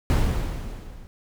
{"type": "noise with level ramp", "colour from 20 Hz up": "brown", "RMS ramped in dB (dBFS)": [-17, -44], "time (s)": [0.1, 1.07], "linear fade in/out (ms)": 0, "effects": []}